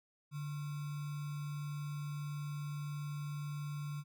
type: tone with sample-and-hold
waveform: sine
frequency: 146.4 Hz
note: D3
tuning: 5 cents flat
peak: -38 dBFS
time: 0.31-4.04 s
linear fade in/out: 50 ms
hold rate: 1225 Hz
effects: none

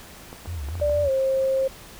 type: clicks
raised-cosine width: 1 ms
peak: -25 dBFS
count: 6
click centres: 0.329 / 0.458 / 0.687 / 0.754 / 0.799 / 0.896 s
type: tone with vibrato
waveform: sine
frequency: 77.78 Hz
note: D#2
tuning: in tune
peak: -28 dBFS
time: 0.47-1.09 s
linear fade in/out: 10 ms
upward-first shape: sine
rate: 4.2 Hz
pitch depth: 220 cents each way
type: tone with pitch glide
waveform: sine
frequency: 587.3 to 532.4 Hz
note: D5 to C5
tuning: 0 to +30 cents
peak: -19 dBFS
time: 0.81-1.68 s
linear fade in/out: 10 ms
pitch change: -170 cents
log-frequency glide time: 1.03-1.1 s
effects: pink hiss -44 dBFS RMS until 1.99 s

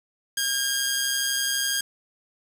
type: tone with amplitude modulation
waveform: 10% pulse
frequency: 1618 Hz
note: G#6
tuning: 46 cents flat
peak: -13 dBFS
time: 0.37-1.81 s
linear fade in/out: 5 ms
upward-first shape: sine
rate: 132 Hz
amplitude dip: 30%
effects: 7-bit

